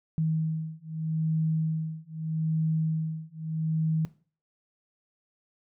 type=beating tone pair; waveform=sine; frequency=158.6 / 159.4 Hz; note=D#3 / D#3; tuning=+33 / +42 cents; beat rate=0.8 Hz; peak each=-29 dBFS; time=0.18-4.05 s; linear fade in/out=0 ms; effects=noise-tail reverb RT60 0.4 s tail -18 dB re dry